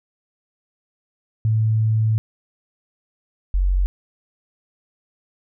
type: tone pair in turn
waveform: sine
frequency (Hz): 110 / 46.25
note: A2 / F#1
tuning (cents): 0 / 0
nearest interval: octave + minor third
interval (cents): 1500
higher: first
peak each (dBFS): -15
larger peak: neither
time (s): 1.45-2.18 / 3.54-3.86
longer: first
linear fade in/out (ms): 0
effects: none